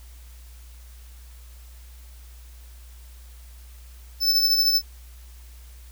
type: tone with tremolo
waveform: square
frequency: 5274 Hz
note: E8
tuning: in tune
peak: -16 dBFS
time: 4.2-4.82 s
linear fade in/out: 50 ms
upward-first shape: sine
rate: 13 Hz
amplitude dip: 45%
effects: added 60 Hz sine -42 dBFS peak until 5.91 s + white hiss -54 dBFS RMS until 5.91 s